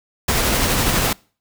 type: noise with tremolo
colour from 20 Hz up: pink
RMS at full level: -17 dBFS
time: 0.28-1.13 s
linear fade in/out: 5 ms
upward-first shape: sine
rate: 12 Hz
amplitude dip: 25%
effects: noise-tail reverb RT60 0.4 s tail -25 dB re dry